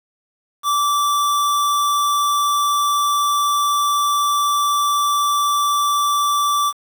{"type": "tone", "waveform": "square", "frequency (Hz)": 1164, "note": "D6", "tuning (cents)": -16, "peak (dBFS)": -16, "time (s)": [0.63, 6.73], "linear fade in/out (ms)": 50, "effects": ["7-bit"]}